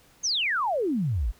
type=exponential sweep; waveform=sine; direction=down; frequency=6645 to 45 Hz; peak=-23 dBFS; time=0.23-1.32 s; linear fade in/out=20 ms; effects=pink hiss -58 dBFS RMS until 1.39 s